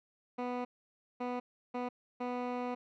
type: tone bursts at uneven times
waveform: 15% pulse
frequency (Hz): 246.9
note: B3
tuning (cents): 0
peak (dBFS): -28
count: 4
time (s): 0.38-0.65 / 1.2-1.4 / 1.74-1.89 / 2.2-2.75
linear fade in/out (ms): 10
effects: low-pass 2000 Hz 12 dB/octave